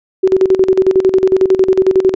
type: tone with tremolo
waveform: sine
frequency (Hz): 378.1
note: F#4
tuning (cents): +38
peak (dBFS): -5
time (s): 0.23-2.15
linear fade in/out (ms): 10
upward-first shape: square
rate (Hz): 11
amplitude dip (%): 75
effects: resampled to 16000 Hz